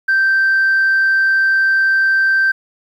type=tone; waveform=sine; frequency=1563 Hz; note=G6; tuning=6 cents flat; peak=-9 dBFS; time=0.08-2.52 s; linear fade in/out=10 ms; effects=tanh soft clip ceiling -8 dBFS + 8-bit